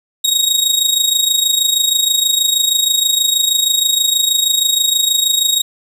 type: tone with amplitude modulation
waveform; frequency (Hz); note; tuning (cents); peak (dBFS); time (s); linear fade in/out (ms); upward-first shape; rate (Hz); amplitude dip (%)
25% pulse; 3771; A#7; +19; -5; 0.24-5.62; 10; sine; 26.3; 70
effects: none